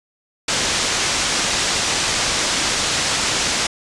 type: low-pass noise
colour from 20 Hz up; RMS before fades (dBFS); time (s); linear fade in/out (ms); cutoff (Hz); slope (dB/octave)
white; -20; 0.48-3.67; 5; 7200; 24
effects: resampled to 24000 Hz